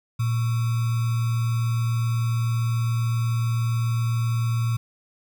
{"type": "tone with sample-and-hold", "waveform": "sine", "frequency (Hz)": 115.9, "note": "A#2", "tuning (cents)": -10, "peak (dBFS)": -20, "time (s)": [0.19, 4.77], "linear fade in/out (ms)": 10, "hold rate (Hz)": 1225, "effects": []}